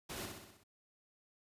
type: noise with echo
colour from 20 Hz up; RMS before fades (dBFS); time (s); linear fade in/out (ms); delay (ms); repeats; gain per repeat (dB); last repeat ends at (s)
pink; -44; 0.09-0.26; 10; 63; 6; -4; 0.638
effects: high-pass 60 Hz 12 dB/octave + resampled to 32000 Hz